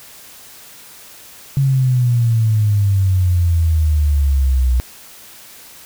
sine exponential sweep, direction down, 138.7 to 61.1 Hz, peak -11 dBFS, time 1.57-4.8 s, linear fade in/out 0 ms, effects white hiss -40 dBFS RMS until 5.85 s

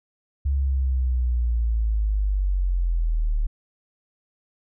sine linear sweep, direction down, 69.9 to 36.45 Hz, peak -19 dBFS, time 0.45-3.47 s, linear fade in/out 10 ms, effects none

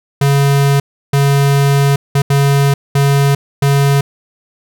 square tone bursts at uneven times, 140.1 Hz, C#3, 19 cents sharp, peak -9 dBFS, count 6, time 0.21-0.8 / 1.13-1.96 / 2.15-2.22 / 2.3-2.74 / 2.95-3.35 / 3.62-4.01 s, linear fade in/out 5 ms, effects none

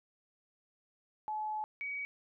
sine tone pair in turn, 857 / 2263 Hz, A5 / C#7, -46 / +35 cents, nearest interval octave + perfect fourth, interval 1681 cents, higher second, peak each -34 / -36 dBFS, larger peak first, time 1.28-1.64 / 1.81-2.05 s, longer first, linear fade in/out 0 ms, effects none

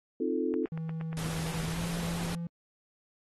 sine chord, F dominant seventh, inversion second, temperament equal, 261.6 / 311.1 / 349.2 / 440 Hz, C4 / Eb4 / F4 / A4, 0 / 0 / 0 / 0 cents, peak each -33 dBFS, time 0.2-0.66 s, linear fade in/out 5 ms
click train, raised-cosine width 0.5 ms, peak -28 dBFS, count 12, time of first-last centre 0.54-1.837 s, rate 8.48 Hz
triangle tone with pitch glide, 161.4 to 169.52 Hz, E3 to E3, -36 to +49 cents, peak -31 dBFS, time 0.72-2.47 s, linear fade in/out 2 ms, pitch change +85 cents, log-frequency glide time 1.65-1.81 s
pink noise, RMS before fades -39 dBFS, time 1.17-2.35 s, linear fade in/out 0 ms
effects AAC 32 kbps

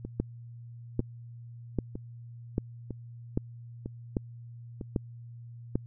two click trains, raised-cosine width 3 ms, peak -23 / -14 dBFS, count 6 / 8, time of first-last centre 0.05-4.812 / 0.2-5.756 s, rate 1.05 / 1.26 Hz, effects added 118 Hz sine -43 dBFS peak until 5.86 s

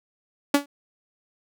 sawtooth tone with exponential decay, 285 Hz, C#4, 48 cents sharp, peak -8 dBFS, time 0.54-0.66 s, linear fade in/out 5 ms, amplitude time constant 26 ms, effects none

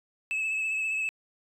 sine tone with vibrato, 2601 Hz, E7, 24 cents flat, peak -24 dBFS, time 0.31-1.09 s, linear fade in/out 0 ms, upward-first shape triangle, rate 15 Hz, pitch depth 34 cents each way, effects tanh soft clip ceiling -26 dBFS

